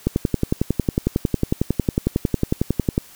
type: click train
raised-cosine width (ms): 3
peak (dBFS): -4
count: 33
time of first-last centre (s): 0.07-2.979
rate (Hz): 11
effects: white hiss -46 dBFS RMS until 3.15 s